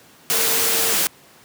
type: tone in noise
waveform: sine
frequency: 454.5 Hz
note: A#4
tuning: 44 cents flat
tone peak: -29 dBFS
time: 0.32-0.93 s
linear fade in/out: 0 ms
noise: white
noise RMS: -19 dBFS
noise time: 0.3-1.07 s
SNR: -13 dB
effects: pink hiss -49 dBFS RMS until 1.44 s + high-pass 150 Hz 12 dB/octave